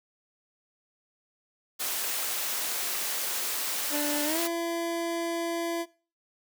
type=high-pass noise; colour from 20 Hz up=white; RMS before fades=-31 dBFS; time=1.79-4.48 s; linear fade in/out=20 ms; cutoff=360 Hz; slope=12 dB/octave
type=tone with pitch glide; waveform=25% pulse; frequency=293.7 to 337.4 Hz; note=D4 to E4; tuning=0 to +40 cents; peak=-25 dBFS; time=3.9-5.86 s; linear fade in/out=50 ms; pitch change=+240 cents; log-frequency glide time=4.24-4.4 s
effects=noise-tail reverb RT60 0.4 s tail -22 dB re dry